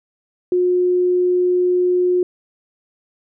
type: tone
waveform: sine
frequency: 360 Hz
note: F#4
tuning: 47 cents flat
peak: -13 dBFS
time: 0.52-2.23 s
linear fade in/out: 2 ms
effects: none